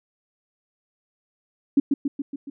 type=tone with echo; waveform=sine; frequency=280 Hz; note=C#4; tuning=18 cents sharp; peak=-12 dBFS; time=1.77-1.8 s; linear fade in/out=5 ms; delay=140 ms; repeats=5; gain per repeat=-4 dB; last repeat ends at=2.5 s; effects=none